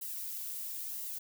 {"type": "noise with flanger", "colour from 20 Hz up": "violet", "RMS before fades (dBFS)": -40, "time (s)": [0.01, 1.19], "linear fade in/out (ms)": 10, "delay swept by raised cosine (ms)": [1, 2.8], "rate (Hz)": 1, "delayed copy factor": 0.55, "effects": []}